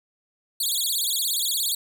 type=tone with vibrato; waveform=15% pulse; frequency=3871 Hz; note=B7; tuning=35 cents flat; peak=-16 dBFS; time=0.6-1.75 s; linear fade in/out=5 ms; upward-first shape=sine; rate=17 Hz; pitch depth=290 cents each way; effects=none